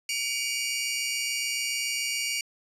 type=tone cluster; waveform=20% pulse; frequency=2276 / 2403 / 2835 Hz; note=C#7 / D7 / F7; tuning=+45 / +39 / +25 cents; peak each=-25 / -30 / -28 dBFS; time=0.09-2.41 s; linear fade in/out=2 ms; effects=resampled to 32000 Hz